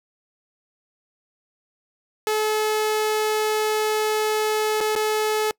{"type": "tone with dropouts", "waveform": "sawtooth", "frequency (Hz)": 430, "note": "A4", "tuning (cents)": -40, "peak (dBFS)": -16, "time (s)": [2.27, 5.51], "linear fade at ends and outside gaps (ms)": 1, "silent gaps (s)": [[4.805, 4.81], [4.953, 4.961]], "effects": ["noise-tail reverb RT60 0.1 s tail -25 dB re dry"]}